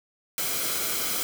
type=noise with comb filter; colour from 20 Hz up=white; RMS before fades=-28 dBFS; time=0.38-1.23 s; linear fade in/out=0 ms; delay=1.1 ms; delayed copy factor=-0.5; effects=none